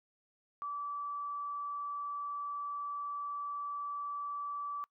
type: tone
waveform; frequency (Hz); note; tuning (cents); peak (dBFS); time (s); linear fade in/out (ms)
sine; 1156; D6; -28; -36; 0.62-4.84; 0
effects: noise-tail reverb RT60 0.1 s tail -24 dB re dry